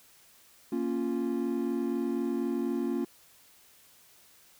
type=chord; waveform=triangle; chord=Bb minor; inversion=none; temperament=equal; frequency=233.1 / 277.2 / 349.2 Hz; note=Bb3 / Db4 / F4; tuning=0 / 0 / 0 cents; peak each=-30 dBFS; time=0.72-3.05 s; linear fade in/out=5 ms; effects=tanh soft clip ceiling -18 dBFS + white hiss -59 dBFS RMS until 4.59 s